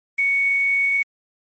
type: tone with quantisation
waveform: sine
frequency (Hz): 2226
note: C#7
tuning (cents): +7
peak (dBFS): -16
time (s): 0.18-1.03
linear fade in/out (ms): 10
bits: 7
effects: MP3 32 kbps